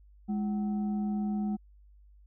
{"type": "tone with frequency modulation", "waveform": "sine", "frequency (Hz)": 207.7, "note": "G#3", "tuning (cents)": 0, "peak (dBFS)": -28, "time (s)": [0.28, 1.57], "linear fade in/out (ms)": 20, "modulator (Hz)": 546, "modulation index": 0.34, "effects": ["added 50 Hz sine -54 dBFS peak until 2.26 s"]}